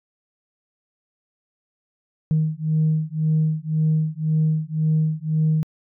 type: beating tone pair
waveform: sine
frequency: 155.56 / 157.46 Hz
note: D#3 / D#3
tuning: 0 / +21 cents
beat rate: 1.9 Hz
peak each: -20 dBFS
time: 2.31-5.63 s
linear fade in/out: 0 ms
effects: tanh soft clip ceiling -12 dBFS